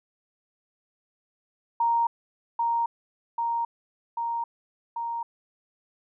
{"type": "tone with echo", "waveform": "sine", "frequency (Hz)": 932, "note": "A#5", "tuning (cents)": -1, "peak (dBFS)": -20, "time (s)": [1.8, 2.07], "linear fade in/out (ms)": 5, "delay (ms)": 790, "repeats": 4, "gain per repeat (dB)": -2, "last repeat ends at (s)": 5.23, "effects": []}